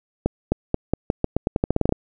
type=accelerating click train; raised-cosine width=2 ms; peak=-5 dBFS; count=16; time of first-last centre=0.26-1.924 s; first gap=260 ms; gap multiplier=0.86; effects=none